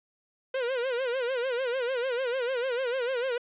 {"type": "tone with vibrato", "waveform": "45% pulse", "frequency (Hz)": 502, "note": "B4", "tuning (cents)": 28, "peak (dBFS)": -27, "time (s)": [0.54, 3.38], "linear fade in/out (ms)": 5, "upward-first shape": "sine", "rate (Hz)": 6.7, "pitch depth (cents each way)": 120, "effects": ["resampled to 8000 Hz", "10-bit"]}